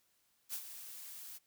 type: noise with ADSR envelope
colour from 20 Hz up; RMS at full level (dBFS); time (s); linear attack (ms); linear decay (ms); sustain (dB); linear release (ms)
blue; -39; 0.49-1.39; 48; 69; -10; 28
effects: white hiss -75 dBFS RMS until 1.46 s